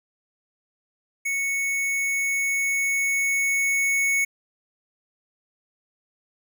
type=tone with level ramp; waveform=square; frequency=2213 Hz; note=C#7; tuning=3 cents flat; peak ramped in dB=-24 to -20 dBFS; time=1.25-4.25 s; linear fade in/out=10 ms; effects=none